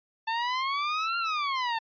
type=exponential two-way sweep; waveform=sawtooth; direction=up then down; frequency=888 to 1396.9 to 888 Hz; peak=-23 dBFS; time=0.27-1.79 s; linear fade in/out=10 ms; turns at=1.18 s; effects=resampled to 11025 Hz